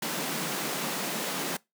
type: high-pass noise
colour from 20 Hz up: pink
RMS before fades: -32 dBFS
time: 0.02-1.57 s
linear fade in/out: 5 ms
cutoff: 150 Hz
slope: 96 dB/octave
effects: noise-tail reverb RT60 0.2 s tail -23 dB re dry